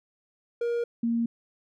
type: tone pair in turn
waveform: triangle / sine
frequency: 472.4 / 232.5 Hz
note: A#4 / A#3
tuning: +23 / -4 cents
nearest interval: octave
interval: 1227 cents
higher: first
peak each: -23 dBFS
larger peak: neither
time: 0.61-0.84 / 1.03-1.26 s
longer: neither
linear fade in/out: 5 ms
effects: none